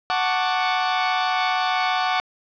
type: chord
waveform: sawtooth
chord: D major seventh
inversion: first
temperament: equal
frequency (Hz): 740 / 880 / 1108.7 / 1174.7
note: F#5 / A5 / C#6 / D6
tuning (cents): 0 / 0 / 0 / 0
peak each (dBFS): -18 / -24 / -24 / -23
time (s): 0.1-2.2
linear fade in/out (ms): 0
effects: resampled to 11025 Hz + 8-bit